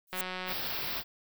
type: noise with exponential growth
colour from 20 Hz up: violet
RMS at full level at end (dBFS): -29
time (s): 0.07-0.21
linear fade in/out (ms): 2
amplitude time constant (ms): 29
type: click train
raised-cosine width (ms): 0.3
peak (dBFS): -21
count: 74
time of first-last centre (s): 0.13-0.527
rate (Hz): 184
type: band-stop noise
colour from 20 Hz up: white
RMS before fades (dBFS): -35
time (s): 0.46-1.04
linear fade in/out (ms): 50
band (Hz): 5400 to 14000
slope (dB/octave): 96
effects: none